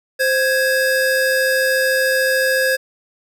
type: tone pair together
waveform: square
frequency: 522.5 / 1661.2 Hz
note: C5 / G#6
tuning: -2 / 0 cents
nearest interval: octave + minor sixth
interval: 2002 cents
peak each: -18 / -18 dBFS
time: 0.19-2.77 s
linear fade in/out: 20 ms
effects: none